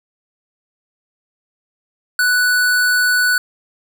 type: tone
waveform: square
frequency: 1483 Hz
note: F#6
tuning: 4 cents sharp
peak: -13 dBFS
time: 2.19-3.38 s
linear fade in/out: 2 ms
effects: none